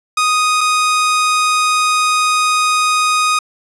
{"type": "tone pair in turn", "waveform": "sawtooth", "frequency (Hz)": [1244.5, 1244.5], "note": ["D#6", "D#6"], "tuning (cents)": [0, 0], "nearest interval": "unison", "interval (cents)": 0, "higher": "neither", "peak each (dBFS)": -8, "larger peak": "neither", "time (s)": [[0.17, 0.61], [0.61, 3.39]], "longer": "second", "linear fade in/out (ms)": 5, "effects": ["resampled to 24000 Hz", "8-bit"]}